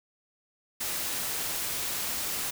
white noise, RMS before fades -32 dBFS, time 0.8-2.51 s, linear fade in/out 10 ms, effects none

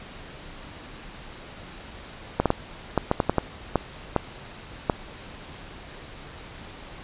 clicks, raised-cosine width 1 ms, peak -5 dBFS, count 11, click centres 2.4 / 2.457 / 2.504 / 2.977 / 3.114 / 3.202 / 3.296 / 3.383 / 3.757 / 4.163 / 4.898 s, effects pink hiss -42 dBFS RMS until 7.03 s + resampled to 8000 Hz

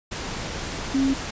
sine tone in noise, 269.9 Hz, C#4, 46 cents flat, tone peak -18 dBFS, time 0.94-1.14 s, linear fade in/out 10 ms, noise pink, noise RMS -31 dBFS, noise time 0.11-1.31 s, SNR +10 dB, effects resampled to 16000 Hz

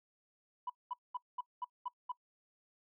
sine tone bursts, 987.8 Hz, B5, in tune, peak -35 dBFS, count 7, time 0.67-2.119 s, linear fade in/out 5 ms, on 27 ms, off 210 ms, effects noise-tail reverb RT60 0.1 s tail -21 dB re dry + tanh soft clip ceiling -32 dBFS

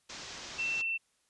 white low-pass noise, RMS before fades -45 dBFS, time 0.09-0.82 s, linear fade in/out 10 ms, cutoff 6700 Hz, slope 48 dB/octave
sine tone, 2688 Hz, E7, 33 cents sharp, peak -30 dBFS, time 0.58-0.98 s, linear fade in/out 20 ms
effects white hiss -73 dBFS RMS until 1.29 s + resampled to 24000 Hz

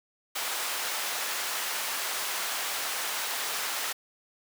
pink high-pass noise, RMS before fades -32 dBFS, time 0.35-3.93 s, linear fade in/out 10 ms, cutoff 900 Hz, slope 12 dB/octave, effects none

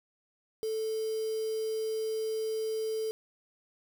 sine tone with quantisation, 440 Hz, A4, in tune, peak -30 dBFS, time 0.63-3.11 s, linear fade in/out 0 ms, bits 7, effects none

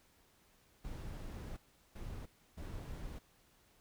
brown noise bursts at uneven times, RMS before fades -45 dBFS, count 3, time 0.84-1.57 / 1.95-2.26 / 2.57-3.19 s, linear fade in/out 10 ms, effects pink hiss -69 dBFS RMS until 3.8 s

